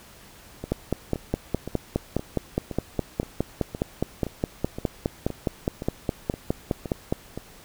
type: two click trains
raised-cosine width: 2 ms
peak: -18 / -9 dBFS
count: 14 / 32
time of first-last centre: 0.64-7.376 / 0.72-7.125 s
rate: 1.93 / 4.84 Hz
effects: pink hiss -49 dBFS RMS until 7.64 s